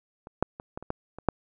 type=clicks; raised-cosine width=1 ms; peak=-28 / -8 / -24 / -21 / -28 / -15 / -26 / -6 dBFS; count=8; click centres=0.271 / 0.426 / 0.599 / 0.775 / 0.826 / 0.904 / 1.186 / 1.287 s; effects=none